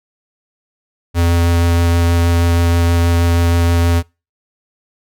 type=tone with vibrato; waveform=square; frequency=85.3 Hz; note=F2; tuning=40 cents flat; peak=-11 dBFS; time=1.14-4.03 s; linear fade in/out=50 ms; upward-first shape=sine; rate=6.3 Hz; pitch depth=9 cents each way; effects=noise-tail reverb RT60 0.3 s tail -26 dB re dry